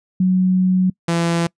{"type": "tone pair in turn", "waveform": ["sine", "sawtooth"], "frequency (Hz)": [185, 168.83], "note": ["F#3", "E3"], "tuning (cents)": [0, 42], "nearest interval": "major second", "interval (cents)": 158, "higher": "first", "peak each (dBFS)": -12, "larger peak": "neither", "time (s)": [[0.2, 0.9], [1.08, 1.47]], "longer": "first", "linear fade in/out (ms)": 5, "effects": ["noise-tail reverb RT60 0.1 s tail -25 dB re dry", "resampled to 22050 Hz"]}